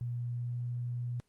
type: tone with pitch glide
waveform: sine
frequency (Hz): 120.6 to 121.51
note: B2 to B2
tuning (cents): -41 to -28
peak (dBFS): -33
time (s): 0.01-1.2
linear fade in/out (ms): 0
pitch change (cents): +13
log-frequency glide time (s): 0.34-0.58
effects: pink hiss -75 dBFS RMS until 1.28 s + Opus 24 kbps